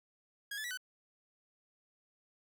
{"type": "tone with pitch steps", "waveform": "sawtooth", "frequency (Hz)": [1645, 1732, 1944, 1503], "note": ["G#6", "A6", "B6", "F#6"], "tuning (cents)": [-17, -28, -28, 27], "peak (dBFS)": -35, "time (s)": [0.51, 0.774], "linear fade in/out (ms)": 5, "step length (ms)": 66, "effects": []}